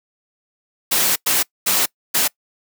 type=noise bursts at uneven times; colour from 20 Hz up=white; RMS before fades=-17 dBFS; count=4; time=0.91-1.16 / 1.26-1.43 / 1.66-1.86 / 2.14-2.28 s; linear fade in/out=10 ms; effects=noise-tail reverb RT60 0.1 s tail -24 dB re dry + high-pass 150 Hz 12 dB/octave